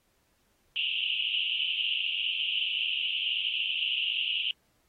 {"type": "band-pass noise", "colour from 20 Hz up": "white", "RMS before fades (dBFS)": -30, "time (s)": [0.76, 4.51], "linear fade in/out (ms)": 0, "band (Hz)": [2700, 3100], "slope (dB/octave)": 96, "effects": ["pink hiss -71 dBFS RMS until 4.88 s", "AAC 48 kbps"]}